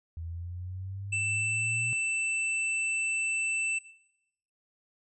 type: exponential sweep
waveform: sine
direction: up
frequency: 81.6 to 120 Hz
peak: -35 dBFS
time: 0.17-1.93 s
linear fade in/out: 0 ms
type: tone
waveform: square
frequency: 2660 Hz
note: E7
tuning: 15 cents sharp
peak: -28 dBFS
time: 1.12-3.79 s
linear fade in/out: 10 ms
effects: noise-tail reverb RT60 0.9 s tail -20 dB re dry + resampled to 24000 Hz